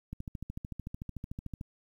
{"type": "click train", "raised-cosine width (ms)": 5, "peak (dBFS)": -26, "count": 21, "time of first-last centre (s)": [0.13, 1.611], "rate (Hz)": 13.5, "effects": ["10-bit"]}